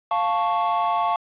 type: chord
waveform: triangle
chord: F augmented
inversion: none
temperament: equal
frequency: 698.5 / 880 / 1108.7 Hz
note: F5 / A5 / C#6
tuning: 0 / 0 / 0 cents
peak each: -22 dBFS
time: 0.11-1.16 s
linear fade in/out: 2 ms
effects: resampled to 8000 Hz + 7-bit